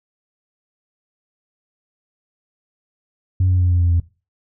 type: tone with pitch steps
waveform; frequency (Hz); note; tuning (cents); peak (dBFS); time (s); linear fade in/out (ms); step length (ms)
sine; 92.5 / 91.02 / 89.56 / 88.12 / 86.71 / 85.31; F#2 / F#2 / F2 / F2 / F2 / F2; 0 / -28 / +44 / +16 / -12 / -40; -11; 3.4-4; 5; 100
effects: noise-tail reverb RT60 0.3 s tail -20 dB re dry + tanh soft clip ceiling -10 dBFS